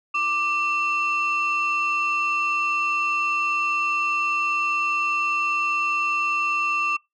sine tone pair together, 1179 / 2695 Hz, D6 / E7, +6 / +38 cents, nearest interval octave + major second, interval 1432 cents, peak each -22 / -22 dBFS, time 0.14-6.97 s, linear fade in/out 10 ms, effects noise-tail reverb RT60 0.2 s tail -25 dB re dry + tanh soft clip ceiling -16 dBFS

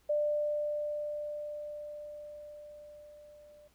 sine tone with level ramp, 594 Hz, D5, 20 cents sharp, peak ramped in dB -26 to -54 dBFS, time 0.09-3.68 s, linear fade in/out 10 ms, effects added 60 Hz sine -69 dBFS peak until 3.74 s + pink hiss -69 dBFS RMS until 3.74 s

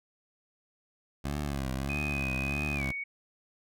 15% pulse tone with vibrato, 69.3 Hz, C#2, in tune, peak -25 dBFS, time 1.24-2.92 s, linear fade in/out 10 ms, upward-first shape triangle, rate 1.6 Hz, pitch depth 130 cents each way
sine tone with pitch glide, 2506 to 2233 Hz, D#7 to C#7, +12 to +12 cents, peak -33 dBFS, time 1.89-3.04 s, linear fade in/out 10 ms, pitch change -200 cents, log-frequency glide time 2.75-2.83 s
effects none

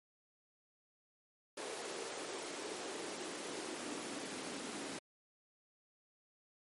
pink noise with high-pass filter sweep, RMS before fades -44 dBFS, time 1.57-4.99 s, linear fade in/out 5 ms, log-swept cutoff 440 to 260 Hz, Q 2.4, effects MP3 48 kbps

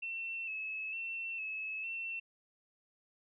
sine tone with vibrato, 2643 Hz, E7, 4 cents sharp, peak -37 dBFS, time 0.02-2.2 s, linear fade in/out 10 ms, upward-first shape square, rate 1.1 Hz, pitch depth 35 cents each way, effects none

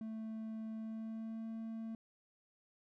triangle tone with pitch glide, 220.8 to 224.3 Hz, A3 to A3, +6 to +34 cents, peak -39 dBFS, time 0.01-1.95 s, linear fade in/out 2 ms, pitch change +28 cents, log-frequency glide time 0.76-1.48 s, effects none

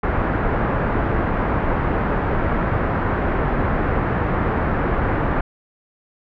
pink low-pass noise, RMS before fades -20 dBFS, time 0.03-5.41 s, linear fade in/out 5 ms, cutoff 1700 Hz, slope 24 dB/octave, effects none

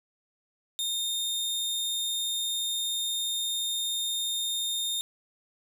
sawtooth tone, 3657 Hz, A#7, 34 cents flat, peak -25 dBFS, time 0.79-5.01 s, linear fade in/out 0 ms, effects none

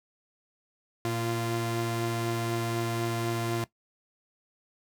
sawtooth tone pair together, 116.54 / 345.6 Hz, A#2 / F4, 0 / -18 cents, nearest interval octave + perfect fifth, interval 1882 cents, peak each -27 dBFS, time 1.05-3.64 s, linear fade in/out 0 ms, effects noise-tail reverb RT60 0.1 s tail -17 dB re dry

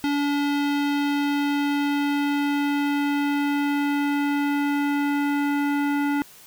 square tone with low-pass filter sweep, 286.8 Hz, D4, 41 cents flat, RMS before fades -23 dBFS, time 0.04-6.22 s, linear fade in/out 0 ms, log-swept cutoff 3800 to 2000 Hz, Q 1.3, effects white hiss -48 dBFS RMS until 6.46 s

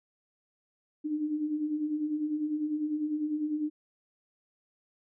sine beating tone pair, 293.4 / 303.4 Hz, D4 / D#4, -2 / -44 cents, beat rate 10 Hz, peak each -37 / -29 dBFS, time 1.04-3.7 s, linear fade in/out 20 ms, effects none

